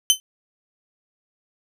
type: tone with exponential decay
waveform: 20% pulse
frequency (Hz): 3064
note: G7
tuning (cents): -40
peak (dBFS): -3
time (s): 0.1-0.2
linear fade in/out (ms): 0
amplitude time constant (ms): 20
effects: none